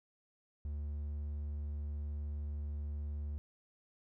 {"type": "tone", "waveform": "triangle", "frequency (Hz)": 73.42, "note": "D2", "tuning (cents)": 0, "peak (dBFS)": -35, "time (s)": [0.65, 3.38], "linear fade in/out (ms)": 0, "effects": []}